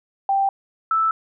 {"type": "tone pair in turn", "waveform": "sine", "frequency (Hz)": [785, 1317.7], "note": ["G5", "E6"], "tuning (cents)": [2, -1], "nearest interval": "major sixth", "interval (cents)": 897, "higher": "second", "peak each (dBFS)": -16, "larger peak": "neither", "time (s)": [[0.29, 0.49], [0.91, 1.11]], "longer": "neither", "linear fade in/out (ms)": 2, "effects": []}